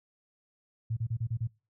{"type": "tone bursts", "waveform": "sine", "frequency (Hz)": 113.5, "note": "A#2", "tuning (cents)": -46, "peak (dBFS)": -28, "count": 6, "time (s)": [0.9, 1.474], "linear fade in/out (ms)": 10, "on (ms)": 69, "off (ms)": 32, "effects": ["noise-tail reverb RT60 0.3 s tail -23 dB re dry"]}